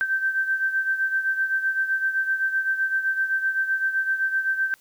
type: beating tone pair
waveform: sine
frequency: 1556 / 1563.8 Hz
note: G6 / G6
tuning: -13 / -5 cents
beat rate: 7.8 Hz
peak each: -22 / -28 dBFS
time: 0.01-4.74 s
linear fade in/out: 0 ms
effects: white hiss -58 dBFS RMS until 4.8 s